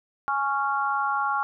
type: harmonic tone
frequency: 277.2 Hz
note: C#4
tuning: in tune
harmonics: 3 / 4 / 5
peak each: -27 / -27 / -27 dBFS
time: 0.28-1.43 s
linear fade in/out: 0 ms
effects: none